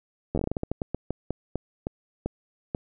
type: slowing click train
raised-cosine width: 2 ms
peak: -14 dBFS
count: 19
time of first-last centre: 0.35-2.748 s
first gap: 11 ms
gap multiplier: 1.25
effects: none